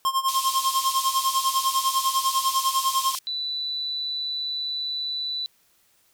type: tone with tremolo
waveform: square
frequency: 1063 Hz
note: C6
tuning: 27 cents sharp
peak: -19 dBFS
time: 0.05-3.15 s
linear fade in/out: 0 ms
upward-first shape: sine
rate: 10 Hz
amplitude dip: 85%
type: band-pass noise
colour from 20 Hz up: pink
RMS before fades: -31 dBFS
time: 0.28-3.19 s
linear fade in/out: 5 ms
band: 3500 to 14000 Hz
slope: 24 dB/octave
type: tone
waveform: sine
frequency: 3975 Hz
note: B7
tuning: 10 cents sharp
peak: -26 dBFS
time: 3.27-5.46 s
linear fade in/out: 0 ms
effects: white hiss -63 dBFS RMS until 6.13 s